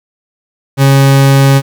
40% pulse tone, 137 Hz, C#3, 20 cents flat, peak -3 dBFS, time 0.77-1.62 s, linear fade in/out 50 ms, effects 7-bit

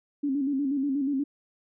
sine tone with vibrato, 277.2 Hz, C#4, in tune, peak -24 dBFS, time 0.23-1.24 s, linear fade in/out 10 ms, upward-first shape square, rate 8.3 Hz, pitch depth 68 cents each way, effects none

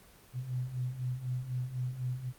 sine beating tone pair, 123.47 / 127.47 Hz, B2 / C3, 0 / -45 cents, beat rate 4 Hz, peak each -39 / -34 dBFS, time 0.33-2.33 s, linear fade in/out 50 ms, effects pink hiss -58 dBFS RMS until 2.38 s + Opus 24 kbps

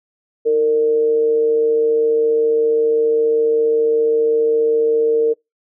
sine tone with amplitude modulation, 457.4 Hz, A#4, 33 cents flat, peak -10 dBFS, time 0.45-5.34 s, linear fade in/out 20 ms, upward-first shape sine, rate 143 Hz, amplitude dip 35%, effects noise-tail reverb RT60 0.2 s tail -26 dB re dry

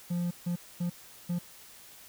triangle tone bursts at uneven times, 174.61 Hz, F3, in tune, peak -26 dBFS, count 4, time 0.1-0.31 / 0.46-0.56 / 0.8-0.9 / 1.29-1.39 s, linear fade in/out 10 ms, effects white hiss -52 dBFS RMS until 2.08 s

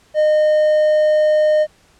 triangle tone, 612 Hz, D#5, 29 cents flat, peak -9 dBFS, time 0.14-1.67 s, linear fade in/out 50 ms, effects pink hiss -53 dBFS RMS until 1.99 s + low-pass 9000 Hz 12 dB/octave

